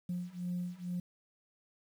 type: beating tone pair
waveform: sine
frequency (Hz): 176.6 / 178.8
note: F3 / F3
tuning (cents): +20 / +41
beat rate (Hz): 2.2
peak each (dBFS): -38 / -37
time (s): 0.09-1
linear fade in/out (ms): 5
effects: tanh soft clip ceiling -30 dBFS + 10-bit